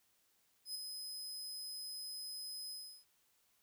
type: tone with ADSR envelope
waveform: sawtooth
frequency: 5050 Hz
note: D#8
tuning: 25 cents sharp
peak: -36 dBFS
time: 0.65-3.05 s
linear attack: 98 ms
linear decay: 11 ms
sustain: -5 dB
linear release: 340 ms
effects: white hiss -75 dBFS RMS until 3.62 s